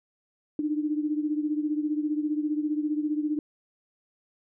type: beating tone pair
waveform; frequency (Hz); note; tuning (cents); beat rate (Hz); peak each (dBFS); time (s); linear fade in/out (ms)
sine; 298.7 / 313.7; D4 / D#4; +29 / +14; 15; -26 / -31; 0.59-3.39; 2
effects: none